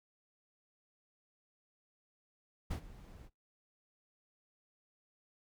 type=noise with ADSR envelope; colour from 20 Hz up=brown; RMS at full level=-34 dBFS; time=2.7-3.3 s; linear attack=14 ms; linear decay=88 ms; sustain=-19 dB; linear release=52 ms; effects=noise-tail reverb RT60 0.2 s tail -22 dB re dry